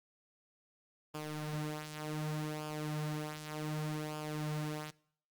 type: tone with flanger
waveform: sawtooth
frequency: 152.5 Hz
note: D#3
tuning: 34 cents flat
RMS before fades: -39 dBFS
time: 1.14-4.91 s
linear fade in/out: 10 ms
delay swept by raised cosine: 0.5 to 6.5 ms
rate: 0.66 Hz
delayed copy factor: -0.6
effects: noise-tail reverb RT60 0.6 s tail -22 dB re dry + Opus 32 kbps